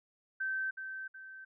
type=tone with echo; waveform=sine; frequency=1548 Hz; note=G6; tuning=22 cents flat; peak=-32 dBFS; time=0.4-0.71 s; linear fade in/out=10 ms; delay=370 ms; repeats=2; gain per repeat=-7 dB; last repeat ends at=1.45 s; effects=none